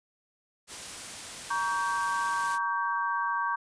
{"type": "noise", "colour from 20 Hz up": "white", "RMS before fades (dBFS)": -40, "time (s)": [0.67, 2.59], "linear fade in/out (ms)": 50}
{"type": "chord", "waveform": "sine", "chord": "G diminished", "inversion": "first", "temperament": "just", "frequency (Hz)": [940.8, 1128.9, 1568], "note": ["Bb5", "Db6", "G6"], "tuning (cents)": [16, 31, 0], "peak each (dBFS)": [-31, -30, -32], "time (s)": [1.5, 3.56], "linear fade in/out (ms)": 10}
{"effects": ["resampled to 22050 Hz"]}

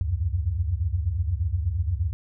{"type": "tone cluster", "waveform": "sine", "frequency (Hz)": [71, 86, 94.4], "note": ["C#2", "F2", "F#2"], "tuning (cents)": [42, -26, 35], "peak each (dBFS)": -27, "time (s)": [0.01, 2.13], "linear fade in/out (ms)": 0, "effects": []}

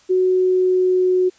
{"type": "tone with pitch glide", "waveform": "sine", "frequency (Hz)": [370, 367.2], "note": ["F#4", "F#4"], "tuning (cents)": [0, -13], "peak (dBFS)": -13, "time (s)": [0.09, 1.3], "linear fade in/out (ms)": 20, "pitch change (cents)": -13, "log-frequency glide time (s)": [0.26, 1.13], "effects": ["white hiss -53 dBFS RMS until 1.38 s", "resampled to 16000 Hz"]}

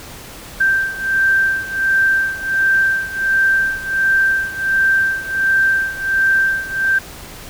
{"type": "beating tone pair", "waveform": "sine", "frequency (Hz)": [1568, 1569.4], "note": ["G6", "G6"], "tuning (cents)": [0, 2], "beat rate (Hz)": 1.4, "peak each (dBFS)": [-15, -18], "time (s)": [0.6, 6.99], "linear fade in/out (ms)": 10, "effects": ["pink hiss -35 dBFS RMS until 7.49 s"]}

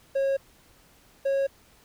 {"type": "tone pair in turn", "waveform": "triangle", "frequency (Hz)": [545, 547.5], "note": ["C#5", "C#5"], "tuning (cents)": [-29, -22], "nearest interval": "unison", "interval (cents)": 7, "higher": "second", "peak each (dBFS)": -20, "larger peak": "neither", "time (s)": [[0.15, 0.37], [1.25, 1.47]], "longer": "neither", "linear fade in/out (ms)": 10, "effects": ["pink hiss -58 dBFS RMS until 1.84 s"]}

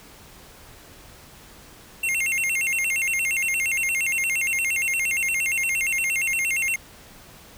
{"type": "tone with vibrato", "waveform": "square", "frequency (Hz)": 2405, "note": "D7", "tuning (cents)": 41, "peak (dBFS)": -22, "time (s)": [2.03, 6.76], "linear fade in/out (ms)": 5, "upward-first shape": "square", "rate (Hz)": 8.6, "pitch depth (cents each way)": 210, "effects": ["pink hiss -47 dBFS RMS until 7.57 s"]}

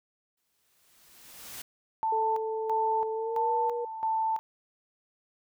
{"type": "noise with exponential growth", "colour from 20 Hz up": "white", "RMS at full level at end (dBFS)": -40, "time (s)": [0.37, 1.62], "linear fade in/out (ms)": 5, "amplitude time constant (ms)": 270}
{"type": "tone with tremolo", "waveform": "sine", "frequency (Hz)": 887, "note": "A5", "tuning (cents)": 14, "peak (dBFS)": -25, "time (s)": [2.03, 4.39], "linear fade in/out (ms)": 0, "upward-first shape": "square", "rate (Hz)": 1.5, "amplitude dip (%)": 70}
{"type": "tone with pitch glide", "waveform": "sine", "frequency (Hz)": [440, 477.1], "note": ["A4", "A#4"], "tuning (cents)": [0, 40], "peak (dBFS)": -30, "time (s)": [2.12, 3.85], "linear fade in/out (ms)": 5, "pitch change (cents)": 140, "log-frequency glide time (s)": [3.13, 3.52]}
{"effects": []}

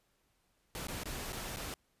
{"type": "noise with dropouts", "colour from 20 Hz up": "pink", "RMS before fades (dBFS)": -41, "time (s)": [0.75, 1.74], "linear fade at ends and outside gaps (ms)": 1, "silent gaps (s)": [[0.87, 0.883], [1.035, 1.056], [1.324, 1.329], [1.562, 1.569]], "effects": ["pink hiss -75 dBFS RMS until 2 s", "resampled to 32000 Hz"]}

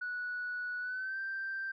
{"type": "tone with pitch glide", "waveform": "sine", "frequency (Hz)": [1472, 1568.6], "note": ["F#6", "G6"], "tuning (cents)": [-9, 1], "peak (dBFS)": -34, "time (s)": [0.01, 1.72], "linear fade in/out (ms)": 10, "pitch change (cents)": 110, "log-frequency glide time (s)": [0.8, 1.19], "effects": ["tanh soft clip ceiling -31 dBFS"]}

